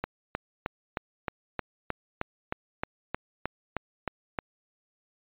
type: click train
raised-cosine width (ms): 0.5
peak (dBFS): -14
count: 15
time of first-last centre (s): 0.04-4.388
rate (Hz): 3.22
effects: resampled to 8000 Hz